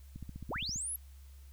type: click train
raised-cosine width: 5 ms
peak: -31 dBFS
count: 10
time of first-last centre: 0.16-0.76 s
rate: 15 Hz
type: linear sweep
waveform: sine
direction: up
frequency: 138.59 to 11580 Hz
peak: -35 dBFS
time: 0.5-0.96 s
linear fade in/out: 2 ms
effects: added 68 Hz sine -50 dBFS peak until 1.52 s + white hiss -66 dBFS RMS until 1.52 s